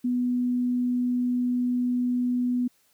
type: tone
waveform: sine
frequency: 246.9 Hz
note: B3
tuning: in tune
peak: -22 dBFS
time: 0.04-2.68 s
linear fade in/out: 10 ms
effects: white hiss -65 dBFS RMS until 2.93 s